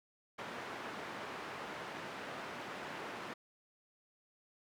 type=band-pass noise; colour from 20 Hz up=white; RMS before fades=-45 dBFS; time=0.38-3.34 s; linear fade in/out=10 ms; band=160 to 1600 Hz; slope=12 dB/octave; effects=none